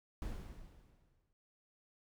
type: noise with exponential decay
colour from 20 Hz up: brown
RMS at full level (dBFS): -40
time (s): 0.22-1.33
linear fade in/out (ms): 0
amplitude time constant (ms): 240
effects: none